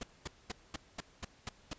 pink noise bursts, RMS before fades -39 dBFS, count 8, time 0.01-1.734 s, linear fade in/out 5 ms, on 23 ms, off 220 ms, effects pink hiss -63 dBFS RMS until 1.78 s + resampled to 16000 Hz

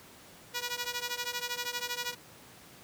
5% pulse ring-modulated tone, 484.3 Hz, B4, 34 cents flat, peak -19 dBFS, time 0.53-2.15 s, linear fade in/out 20 ms, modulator 478 Hz, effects pink hiss -53 dBFS RMS until 2.83 s + high-pass 100 Hz 12 dB/octave

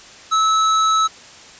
square tone, 1300 Hz, E6, 24 cents flat, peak -14 dBFS, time 0.31-1.08 s, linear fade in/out 20 ms, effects white hiss -41 dBFS RMS until 1.59 s + resampled to 16000 Hz

